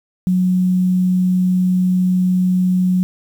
sine tone with quantisation, 183.1 Hz, F#3, 18 cents flat, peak -12 dBFS, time 0.27-3.03 s, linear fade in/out 0 ms, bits 7, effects none

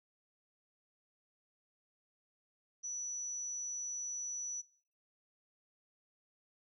sine tone, 5920 Hz, F#8, in tune, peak -38 dBFS, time 2.83-4.62 s, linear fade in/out 20 ms, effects noise-tail reverb RT60 0.5 s tail -22 dB re dry

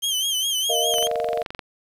sawtooth tone with vibrato, 3136 Hz, G7, in tune, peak -18 dBFS, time 0.02-1.08 s, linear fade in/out 20 ms, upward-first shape sine, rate 4.9 Hz, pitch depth 83 cents each way
sine chord, Bb suspended fourth, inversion none, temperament just, 466.2 / 621.6 / 699.2 Hz, Bb4 / Eb5 / F5, 0 / -2 / +2 cents, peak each -26 dBFS, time 0.69-1.43 s, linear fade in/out 10 ms
click train, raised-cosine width 0.3 ms, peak -16 dBFS, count 16, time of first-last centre 0.94-1.592 s, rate 23 Hz
effects resampled to 32000 Hz + 8-bit

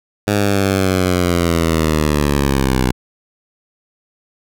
10% pulse linear sweep, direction down, 103.83 to 62.2 Hz, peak -5 dBFS, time 0.27-2.92 s, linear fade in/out 10 ms, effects none

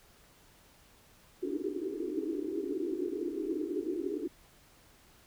pink band-pass noise, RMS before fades -35 dBFS, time 1.42-4.28 s, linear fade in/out 10 ms, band 280 to 420 Hz, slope 96 dB/octave, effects pink hiss -61 dBFS RMS until 5.26 s

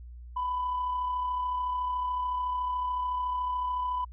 sine tone with amplitude modulation, 997 Hz, B5, 16 cents sharp, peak -25 dBFS, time 0.36-4.05 s, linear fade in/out 10 ms, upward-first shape sine, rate 33.8 Hz, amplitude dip 35%, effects tanh soft clip ceiling -24 dBFS + added 60 Hz sine -42 dBFS peak until 4.12 s

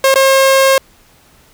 sawtooth tone with dropouts, 537 Hz, C5, 45 cents sharp, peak -3 dBFS, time 0.04-0.78 s, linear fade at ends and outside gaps 2 ms, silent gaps 0.142-0.157 s, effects pink hiss -48 dBFS RMS until 1.53 s

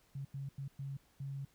sine tone bursts at uneven times, 137.8 Hz, C#3, 10 cents flat, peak -39 dBFS, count 5, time 0.15-0.25 / 0.34-0.49 / 0.58-0.68 / 0.79-0.97 / 1.2-1.45 s, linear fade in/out 5 ms, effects pink hiss -70 dBFS RMS until 1.54 s

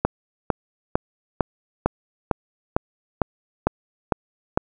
click train, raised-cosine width 1 ms, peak -3 dBFS, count 11, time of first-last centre 0.05-4.575 s, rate 2.21 Hz, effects none

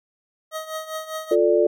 25% pulse tone with tremolo, 631 Hz, D#5, 24 cents sharp, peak -22 dBFS, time 0.51-1.36 s, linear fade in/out 50 ms, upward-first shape triangle, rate 5 Hz, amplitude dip 80%
sine chord, D minor, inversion first, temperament just, 352.4 / 440.5 / 587.3 Hz, F4 / A4 / D5, +16 / +2 / 0 cents, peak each -19 dBFS, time 1.31-1.67 s, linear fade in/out 5 ms
effects none

